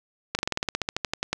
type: slowing click train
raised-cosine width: 0.2 ms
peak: -8 dBFS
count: 16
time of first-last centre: 0.35-1.33 s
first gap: 39 ms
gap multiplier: 1.07
effects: none